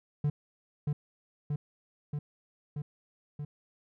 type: tone with echo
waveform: triangle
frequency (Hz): 146.83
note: D3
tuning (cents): 0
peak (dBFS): -23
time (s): 0.24-0.3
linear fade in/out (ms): 5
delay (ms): 630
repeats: 5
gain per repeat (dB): -2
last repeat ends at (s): 3.45
effects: none